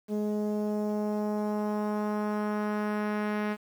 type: tone with low-pass filter sweep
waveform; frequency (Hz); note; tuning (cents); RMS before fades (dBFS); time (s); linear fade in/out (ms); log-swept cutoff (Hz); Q
sawtooth; 210; G#3; +19; -30; 0.08-3.57; 50; 470 to 2100; 1.4
effects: 9-bit